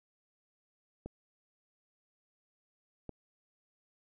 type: clicks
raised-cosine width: 2 ms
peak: -28 dBFS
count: 2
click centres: 1.06 / 3.093 s
effects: none